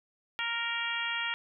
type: harmonic tone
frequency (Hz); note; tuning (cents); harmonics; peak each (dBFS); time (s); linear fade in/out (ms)
466.2; A#4; 0; 2 / 3 / 4 / 5 / 6 / 7; -40 / -37 / -36 / -37 / -37 / -38; 0.39-1.34; 0
effects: none